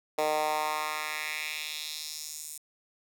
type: tone with high-pass filter sweep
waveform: 10% pulse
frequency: 153.2 Hz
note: D#3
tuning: 27 cents flat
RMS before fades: -33 dBFS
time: 0.18-2.58 s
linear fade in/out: 5 ms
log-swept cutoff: 540 to 8600 Hz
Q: 2
effects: none